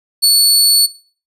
sawtooth tone, 4435 Hz, C#8, in tune, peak -4 dBFS, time 0.22-0.87 s, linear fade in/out 20 ms, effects noise-tail reverb RT60 0.4 s tail -18 dB re dry + resampled to 32000 Hz

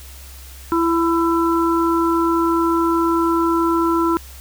harmonic tone, 333.9 Hz, E4, 22 cents sharp, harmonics 1 / 3 / 4, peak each -16 / -21 / -22 dBFS, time 0.72-4.17 s, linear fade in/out 0 ms, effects added 66 Hz sine -37 dBFS peak until 4.4 s + white hiss -42 dBFS RMS until 4.4 s

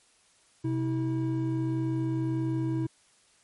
triangle tone pair together, 128.3 / 323.3 Hz, C3 / E4, -34 / -34 cents, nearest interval octave + major third, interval 1600 cents, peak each -27 dBFS, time 0.64-2.87 s, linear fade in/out 10 ms, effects white hiss -63 dBFS RMS until 3.43 s + MP3 48 kbps

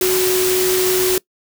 sine tone in noise, 370 Hz, F#4, in tune, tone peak -15 dBFS, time 0.01-1.18 s, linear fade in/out 2 ms, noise white, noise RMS -20 dBFS, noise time 0.01-1.18 s, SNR +2 dB, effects noise-tail reverb RT60 0.1 s tail -23 dB re dry

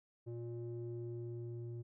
square tone with low-pass filter sweep, 118.1 Hz, A#2, 23 cents sharp, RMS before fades -44 dBFS, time 0.26-1.83 s, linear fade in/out 20 ms, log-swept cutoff 430 to 280 Hz, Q 3, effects none

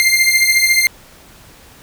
sawtooth beating tone pair, 2093 / 2107 Hz, C7 / C7, 0 / +12 cents, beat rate 14 Hz, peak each -10 dBFS, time 0-0.87 s, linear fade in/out 0 ms, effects pink hiss -43 dBFS RMS until 1.82 s

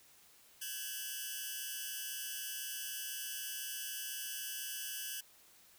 5% pulse tone cluster, 1546 / 1674 / 2680 / 2956 Hz, G6 / G#6 / E7 / F#7, -24 / +13 / +28 / -2 cents, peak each -36 / -36 / -39 / -35 dBFS, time 0.61-5.21 s, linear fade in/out 10 ms, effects white hiss -63 dBFS RMS until 5.78 s

